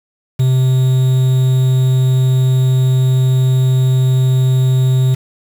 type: tone with quantisation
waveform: triangle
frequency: 129.5 Hz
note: C3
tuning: 17 cents flat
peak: -7 dBFS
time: 0.39-5.15 s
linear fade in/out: 10 ms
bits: 5
effects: none